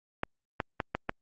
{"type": "clicks", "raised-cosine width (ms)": 0.5, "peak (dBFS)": -14, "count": 5, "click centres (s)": [0.234, 0.602, 0.802, 0.95, 1.094], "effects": ["Opus 48 kbps"]}